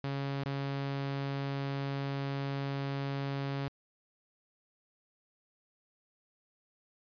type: tone with dropouts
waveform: sawtooth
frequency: 138.59 Hz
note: C#3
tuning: in tune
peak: -29 dBFS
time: 0.04-3.68 s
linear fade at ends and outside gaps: 0 ms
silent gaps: 0.436-0.459 s
effects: resampled to 11025 Hz